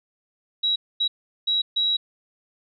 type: tone bursts at uneven times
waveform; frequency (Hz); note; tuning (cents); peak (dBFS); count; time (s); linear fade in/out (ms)
sine; 3871; B7; -35; -19; 4; 0.63-0.76 / 1-1.08 / 1.47-1.62 / 1.76-1.97; 10
effects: none